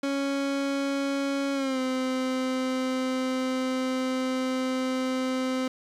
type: tone with pitch glide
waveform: 30% pulse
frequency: 277.2 to 258.6 Hz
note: C#4 to C4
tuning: 0 to -20 cents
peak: -23 dBFS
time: 0.03-5.68 s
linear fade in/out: 5 ms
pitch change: -120 cents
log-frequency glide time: 1.54-1.79 s
effects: low-pass 7000 Hz 12 dB/octave + 9-bit